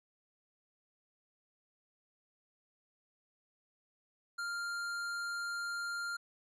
sine tone with tanh clipping, 1396.9 Hz, F6, in tune, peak -38 dBFS, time 4.38-6.17 s, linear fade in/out 10 ms, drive 17 dB, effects low-pass 11000 Hz 12 dB/octave

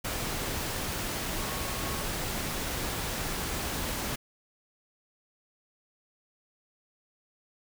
sine tone in noise, 1100 Hz, C#6, 14 cents flat, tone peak -43 dBFS, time 1.38-2.03 s, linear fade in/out 10 ms, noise pink, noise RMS -33 dBFS, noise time 0.04-4.16 s, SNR -13 dB, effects none

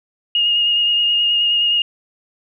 sine tone with vibrato, 2852 Hz, F7, 36 cents sharp, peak -13 dBFS, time 0.35-1.82 s, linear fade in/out 2 ms, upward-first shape triangle, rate 9.5 Hz, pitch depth 20 cents each way, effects none

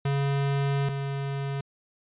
square tone pair in turn, 139.5 / 138.7 Hz, C#3 / C#3, +11 / +1 cents, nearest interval unison, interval 10 cents, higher first, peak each -24 / -29 dBFS, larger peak first, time 0.05-0.89 / 0.89-1.61 s, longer first, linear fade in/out 5 ms, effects resampled to 8000 Hz

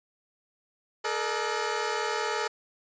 15% pulse tone cluster, 428.8 / 468.1 / 603 / 1495 Hz, A4 / A#4 / D5 / F#6, -45 / +7 / +46 / +17 cents, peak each -24 / -26 / -30 / -33 dBFS, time 1.04-2.48 s, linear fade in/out 10 ms, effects resampled to 16000 Hz

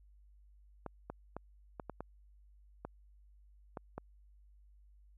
clicks, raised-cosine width 1 ms, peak -27 dBFS, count 9, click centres 0.863 / 1.1 / 1.366 / 1.798 / 1.897 / 2.006 / 2.85 / 3.772 / 3.98 s, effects added 50 Hz sine -59 dBFS peak until 5.17 s

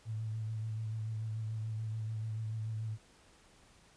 sine tone with vibrato, 110 Hz, A2, in tune, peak -35 dBFS, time 0.05-2.98 s, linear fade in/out 50 ms, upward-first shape sine, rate 6.9 Hz, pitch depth 28 cents each way, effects pink hiss -63 dBFS RMS until 3.96 s + resampled to 22050 Hz

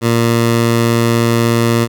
15% pulse tone, 116.54 Hz, A#2, in tune, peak -4 dBFS, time 0.01-1.88 s, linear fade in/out 50 ms, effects none

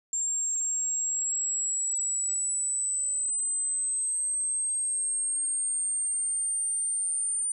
sine linear sweep, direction up, 7400 to 9010 Hz, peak -26 dBFS, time 0.13-7.52 s, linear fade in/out 2 ms, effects none

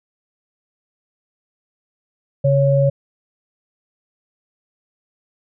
sine tone pair together, 138.59 / 555.1 Hz, C#3 / C#5, 0 / +2 cents, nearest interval 2 octaves, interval 2402 cents, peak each -14 / -15 dBFS, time 2.44-2.9 s, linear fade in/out 10 ms, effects none

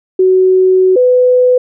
sine tone pair in turn, 373.3 / 500.6 Hz, F#4 / B4, +15 / +23 cents, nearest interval perfect fourth, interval 508 cents, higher second, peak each -5 dBFS, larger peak neither, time 0.19-0.96 / 0.96-1.58 s, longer first, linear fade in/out 5 ms, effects none

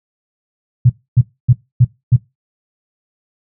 sine tone bursts, 123.9 Hz, B2, 6 cents sharp, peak -4 dBFS, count 5, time 0.85-2.165 s, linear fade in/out 10 ms, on 47 ms, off 270 ms, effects noise-tail reverb RT60 0.2 s tail -19 dB re dry

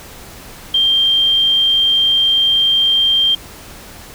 sine tone, 3175 Hz, G7, 21 cents sharp, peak -10 dBFS, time 0.74-3.35 s, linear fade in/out 5 ms, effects pink hiss -36 dBFS RMS until 4.14 s

